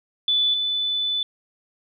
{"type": "tone pair in turn", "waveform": "sine", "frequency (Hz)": [3480, 3495], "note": ["A7", "A7"], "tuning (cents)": [-20, -12], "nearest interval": "unison", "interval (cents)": 8, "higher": "second", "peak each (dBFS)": [-17, -21], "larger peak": "first", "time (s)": [[0.28, 0.54], [0.54, 1.23]], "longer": "second", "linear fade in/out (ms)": 2, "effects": []}